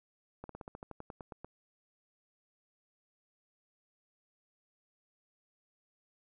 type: slowing click train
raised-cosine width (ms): 1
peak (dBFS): -30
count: 13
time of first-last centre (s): 0.44-1.446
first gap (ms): 53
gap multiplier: 1.08
effects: none